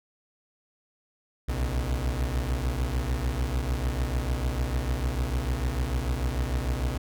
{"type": "beating tone pair", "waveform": "35% pulse", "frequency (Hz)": [60.7, 67.4], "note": ["B1", "C#2"], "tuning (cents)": [-29, -48], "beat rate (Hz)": 6.7, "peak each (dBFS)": [-26, -28], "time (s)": [1.48, 6.98], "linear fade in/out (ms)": 10, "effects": []}